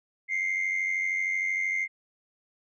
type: tone pair together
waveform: sine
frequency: 2091 / 2184 Hz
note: C7 / C#7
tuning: -2 / -26 cents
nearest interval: minor second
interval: 76 cents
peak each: -25 / -31 dBFS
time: 0.28-1.88 s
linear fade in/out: 50 ms
effects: tanh soft clip ceiling -22 dBFS